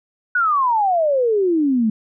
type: exponential sweep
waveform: sine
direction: down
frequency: 1494 to 211.1 Hz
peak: -14 dBFS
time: 0.35-1.9 s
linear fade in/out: 5 ms
effects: none